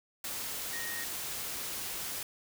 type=tone in noise; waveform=sine; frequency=1866 Hz; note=A#6; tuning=1 cent sharp; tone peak=-39 dBFS; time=0.73-1.04 s; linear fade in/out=2 ms; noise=white; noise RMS=-38 dBFS; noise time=0.24-2.23 s; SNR=-4 dB; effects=none